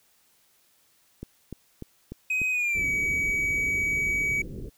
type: click train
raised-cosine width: 3 ms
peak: -23 dBFS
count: 5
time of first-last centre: 1.23-2.417 s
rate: 3.37 Hz
type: tone with pitch glide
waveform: triangle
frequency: 2519 to 2270 Hz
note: D#7 to C#7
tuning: +21 to +41 cents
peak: -22 dBFS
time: 2.3-4.42 s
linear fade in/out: 5 ms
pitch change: -180 cents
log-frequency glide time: 2.51-2.86 s
type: low-pass noise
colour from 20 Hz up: pink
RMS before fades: -37 dBFS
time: 2.74-4.7 s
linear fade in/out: 20 ms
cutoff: 470 Hz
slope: 48 dB/octave
effects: white hiss -64 dBFS RMS until 4.77 s